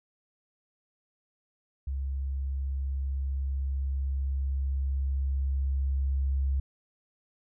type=tone with level ramp; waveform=sine; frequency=67.8 Hz; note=C#2; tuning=38 cents flat; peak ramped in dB=-29 to -24 dBFS; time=1.87-6.6 s; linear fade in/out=5 ms; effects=none